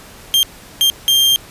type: tone bursts at uneven times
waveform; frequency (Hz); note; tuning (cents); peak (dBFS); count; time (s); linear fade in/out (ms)
40% pulse; 3184; G7; +26; -9; 3; 0.34-0.43 / 0.81-0.9 / 1.08-1.36; 0
effects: pink hiss -39 dBFS RMS until 1.5 s + resampled to 32000 Hz